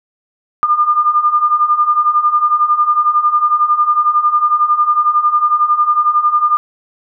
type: beating tone pair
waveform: sine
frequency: 1200 / 1211 Hz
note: D6 / D#6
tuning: +37 / -47 cents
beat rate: 11 Hz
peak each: -15 / -11 dBFS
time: 0.63-6.57 s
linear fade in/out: 0 ms
effects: none